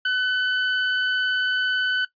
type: tone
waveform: 30% pulse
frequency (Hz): 1506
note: F#6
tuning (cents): +30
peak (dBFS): -17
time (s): 0.05-2.05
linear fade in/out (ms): 5
effects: noise-tail reverb RT60 0.1 s tail -18 dB re dry + resampled to 11025 Hz